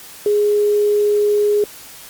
sine tone with quantisation, 415.3 Hz, G#4, in tune, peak -12 dBFS, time 0.26-1.64 s, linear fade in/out 2 ms, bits 7, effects white hiss -38 dBFS RMS until 2.09 s + Opus 48 kbps

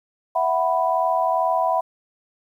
sine chord, E suspended second, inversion none, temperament just, 659.3 / 741.7 / 988.9 Hz, E5 / F#5 / B5, 0 / +4 / +2 cents, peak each -22 dBFS, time 0.35-1.81 s, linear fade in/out 10 ms, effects 9-bit

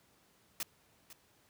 white noise with echo, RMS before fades -37 dBFS, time 0.6-0.63 s, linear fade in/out 2 ms, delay 500 ms, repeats 1, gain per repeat -15 dB, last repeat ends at 1.13 s, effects pink hiss -68 dBFS RMS until 1.49 s + high-pass 80 Hz 12 dB/octave

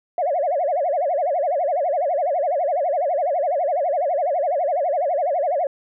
sine tone with vibrato, 635 Hz, D#5, 35 cents sharp, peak -17 dBFS, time 0.18-5.67 s, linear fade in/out 2 ms, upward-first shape sine, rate 12 Hz, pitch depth 260 cents each way, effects tanh soft clip ceiling -13 dBFS

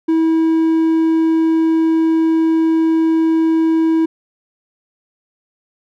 triangle tone, 323.7 Hz, E4, 31 cents flat, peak -9 dBFS, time 0.08-4.06 s, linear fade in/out 10 ms, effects none

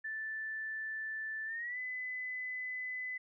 sine tone with pitch glide, 1760 to 2010 Hz, A6 to B6, 0 to +30 cents, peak -37 dBFS, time 0.04-3.18 s, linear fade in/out 10 ms, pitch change +230 cents, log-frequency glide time 1.46-1.78 s, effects none

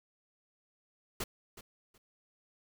pink noise with echo, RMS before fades -36 dBFS, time 1.2-1.24 s, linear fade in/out 5 ms, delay 370 ms, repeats 2, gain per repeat -14 dB, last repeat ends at 1.98 s, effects none

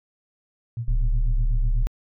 sine tone with tremolo, 116.54 Hz, A#2, in tune, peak -24 dBFS, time 0.77-1.83 s, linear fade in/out 0 ms, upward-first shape sine, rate 8.1 Hz, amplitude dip 85%
sine tone, 35 Hz, C#1, 18 cents sharp, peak -17 dBFS, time 0.88-1.87 s, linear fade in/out 0 ms
effects tanh soft clip ceiling -12 dBFS

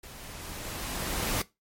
pink noise with level ramp, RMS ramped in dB -46 to -28 dBFS, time 0.03-1.42 s, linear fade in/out 5 ms, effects noise-tail reverb RT60 0.2 s tail -18 dB re dry + MP3 64 kbps

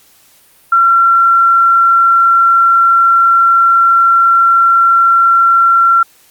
sine tone, 1363 Hz, F6, 43 cents flat, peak -5 dBFS, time 0.72-6.03 s, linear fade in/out 5 ms, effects white hiss -47 dBFS RMS until 6.3 s + Opus 48 kbps

